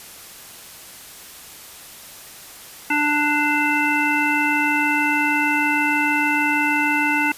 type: harmonic tone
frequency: 295.6 Hz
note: D4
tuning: 11 cents sharp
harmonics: 1 / 3 / 5 / 7 / 9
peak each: -23 / -23 / -23 / -23 / -23 dBFS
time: 2.9-7.32 s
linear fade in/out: 5 ms
effects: white hiss -40 dBFS RMS until 7.37 s + resampled to 32000 Hz